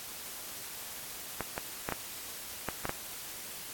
clicks, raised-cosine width 0.5 ms, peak -17 dBFS, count 7, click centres 1.407 / 1.579 / 1.889 / 1.923 / 2.687 / 2.854 / 2.894 s, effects white hiss -43 dBFS RMS until 3.73 s + AAC 64 kbps

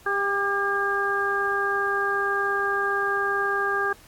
harmonic tone with a mistuned harmonic, 398.1 Hz, G4, 27 cents sharp, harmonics 1 / 2 / 3 / 4, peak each -28 / -31 / -27 / -25 dBFS, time 0.06-3.93 s, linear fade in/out 5 ms, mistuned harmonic 4, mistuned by +25 cents, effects pink hiss -52 dBFS RMS until 4.07 s + AAC 64 kbps

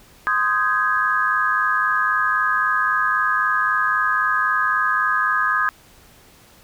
sine chord, Ab major seventh, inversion first, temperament just, 1038.3 / 1245.9 / 1557.4 / 1661.2 Hz, C6 / Eb6 / G6 / Ab6, -14 / +2 / -12 / 0 cents, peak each -25 / -20 / -25 / -21 dBFS, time 0.27-5.69 s, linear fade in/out 0 ms, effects pink hiss -50 dBFS RMS until 6.63 s

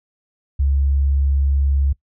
sine tone, 69.3 Hz, C#2, in tune, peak -14 dBFS, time 0.59-1.93 s, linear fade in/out 10 ms, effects noise-tail reverb RT60 0.1 s tail -21 dB re dry

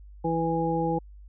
harmonic tone, 164.8 Hz, E3, in tune, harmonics 1 / 2 / 3 / 5, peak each -29 / -29 / -29 / -29 dBFS, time 0.24-0.99 s, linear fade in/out 10 ms, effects added 50 Hz sine -44 dBFS peak until 1.28 s

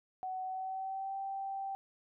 sine tone with pitch glide, 749 to 780.4 Hz, F#5 to G5, +21 to -8 cents, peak -36 dBFS, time 0.23-1.75 s, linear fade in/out 0 ms, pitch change +71 cents, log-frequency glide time 0.43-1.16 s, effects none

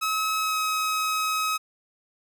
sawtooth tone with pitch glide, 1284 to 1272.9 Hz, E6 to D#6, -46 to +39 cents, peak -20 dBFS, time 0.01-1.58 s, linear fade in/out 20 ms, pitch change -15 cents, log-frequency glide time 0.4-0.57 s, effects none

